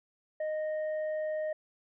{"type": "tone with hard clipping", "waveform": "sine", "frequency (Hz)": 619, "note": "D#5", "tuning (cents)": -9, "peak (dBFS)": -32, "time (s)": [0.4, 1.53], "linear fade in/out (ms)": 5, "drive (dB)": 4, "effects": ["resampled to 8000 Hz"]}